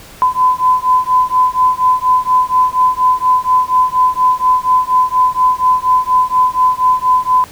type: beating tone pair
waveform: sine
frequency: 1010 / 1014.2 Hz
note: B5 / B5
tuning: +39 / +46 cents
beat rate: 4.2 Hz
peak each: -12 dBFS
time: 0.22-7.44 s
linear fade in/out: 0 ms
effects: pink hiss -37 dBFS RMS until 7.51 s